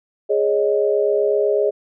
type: chord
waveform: sine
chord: Ab suspended fourth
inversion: none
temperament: equal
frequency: 415.3 / 554.4 / 622.3 Hz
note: Ab4 / Db5 / Eb5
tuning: 0 / 0 / 0 cents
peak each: -17 / -21 / -21 dBFS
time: 0.29-1.71 s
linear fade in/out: 20 ms
effects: none